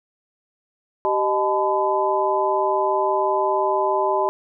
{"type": "tone cluster", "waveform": "sine", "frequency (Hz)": [388, 618, 863, 1009], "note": ["G4", "D#5", "A5", "B5"], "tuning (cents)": [-18, -12, -34, 37], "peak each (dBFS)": -23, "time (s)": [1.05, 4.29], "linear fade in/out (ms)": 0, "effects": []}